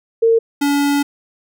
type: tone pair in turn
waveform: sine / square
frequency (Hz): 455.9 / 285.1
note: A#4 / C#4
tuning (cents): -39 / +49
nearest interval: minor sixth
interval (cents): 812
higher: first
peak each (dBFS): -9 / -14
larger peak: first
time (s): 0.22-0.39 / 0.61-1.03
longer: second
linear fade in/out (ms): 10
effects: none